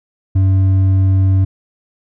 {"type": "tone with hard clipping", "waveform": "sine", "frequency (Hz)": 95.4, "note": "G2", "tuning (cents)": -47, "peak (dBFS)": -10, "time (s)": [0.35, 1.45], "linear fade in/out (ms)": 10, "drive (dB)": 4, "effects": []}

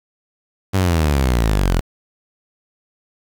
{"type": "exponential sweep", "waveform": "sawtooth", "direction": "down", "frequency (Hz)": [99.4, 41], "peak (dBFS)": -10, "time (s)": [0.73, 1.81], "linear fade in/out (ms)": 20, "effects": ["7-bit"]}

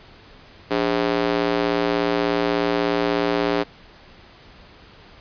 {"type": "tone with high-pass filter", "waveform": "square", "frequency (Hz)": 58.3, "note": "A#1", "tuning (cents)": 1, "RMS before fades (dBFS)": -21, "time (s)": [0.7, 3.64], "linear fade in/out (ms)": 20, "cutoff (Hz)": 360, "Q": 1.6, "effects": ["pink hiss -47 dBFS RMS until 5.2 s", "resampled to 11025 Hz"]}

